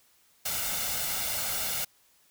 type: noise with comb filter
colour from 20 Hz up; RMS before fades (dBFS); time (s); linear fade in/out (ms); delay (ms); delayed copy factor
white; -31; 0.45-1.85; 10; 1.4; +0.6
effects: white hiss -64 dBFS RMS until 2.3 s